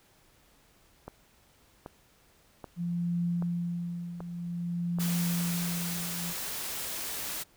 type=click train; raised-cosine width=1 ms; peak=-26 dBFS; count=6; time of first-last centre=1.08-4.986 s; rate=1.28 Hz
type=tone with tremolo; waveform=sine; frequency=172.9 Hz; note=F3; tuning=17 cents flat; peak=-26 dBFS; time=2.76-6.34 s; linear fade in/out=50 ms; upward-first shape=triangle; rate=0.52 Hz; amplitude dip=75%
type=noise; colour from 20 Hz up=white; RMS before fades=-36 dBFS; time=4.99-7.44 s; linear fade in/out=20 ms
effects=pink hiss -63 dBFS RMS until 7.56 s